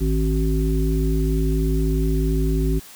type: harmonic tone with a mistuned harmonic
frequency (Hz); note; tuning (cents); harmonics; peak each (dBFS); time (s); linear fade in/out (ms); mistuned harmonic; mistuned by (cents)
53.7; A1; -41; 1 / 3 / 5 / 7; -19 / -24 / -26 / -27; 0-2.8; 20; 3; -47
effects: white hiss -43 dBFS RMS until 2.95 s